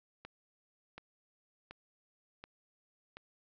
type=click train; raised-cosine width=0.3 ms; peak=-30 dBFS; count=5; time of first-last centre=0.25-3.17 s; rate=1.37 Hz; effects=low-pass 5000 Hz 12 dB/octave